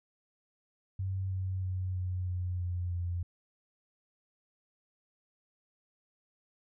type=tone with pitch steps; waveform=sine; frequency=95.2 / 93.89 / 92.6 / 91.32 / 90.06 / 88.82 / 87.6 Hz; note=F#2 / F#2 / F#2 / F#2 / F#2 / F2 / F2; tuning=+50 / +26 / +2 / -22 / -46 / +30 / +6 cents; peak=-31 dBFS; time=0.99-3.23 s; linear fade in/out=5 ms; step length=320 ms; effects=none

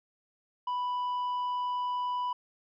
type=tone with tanh clipping; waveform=sine; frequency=989 Hz; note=B5; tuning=2 cents sharp; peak=-30 dBFS; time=0.67-2.33 s; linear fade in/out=5 ms; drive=4 dB; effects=none

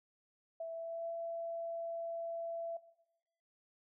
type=tone with pitch glide; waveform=sine; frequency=659.3 to 670 Hz; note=E5 to E5; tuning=0 to +28 cents; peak=-38 dBFS; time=0.6-2.77 s; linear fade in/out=5 ms; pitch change=+28 cents; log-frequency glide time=0.71-1.09 s; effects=noise-tail reverb RT60 0.9 s tail -17 dB re dry

